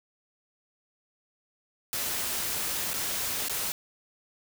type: noise with dropouts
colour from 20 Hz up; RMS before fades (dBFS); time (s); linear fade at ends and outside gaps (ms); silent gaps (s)
white; -31; 1.93-3.72; 0; 2.933-2.94 / 3.484-3.496
effects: none